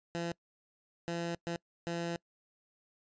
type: tone bursts at uneven times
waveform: 15% pulse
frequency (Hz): 170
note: F3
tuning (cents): -46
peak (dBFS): -28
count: 4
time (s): 0.15-0.32 / 1.08-1.35 / 1.47-1.56 / 1.87-2.16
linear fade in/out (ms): 0
effects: noise-tail reverb RT60 0.1 s tail -24 dB re dry + resampled to 16000 Hz